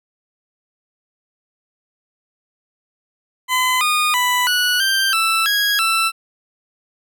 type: tone with pitch steps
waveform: 20% pulse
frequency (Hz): 1016 / 1227 / 991 / 1471 / 1573 / 1325 / 1652 / 1332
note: B5 / D#6 / B5 / F#6 / G6 / E6 / G#6 / E6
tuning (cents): +49 / -25 / +6 / -11 / +6 / +9 / -10 / +18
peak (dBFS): -10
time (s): 3.48-6.12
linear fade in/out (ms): 50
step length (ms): 330
effects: none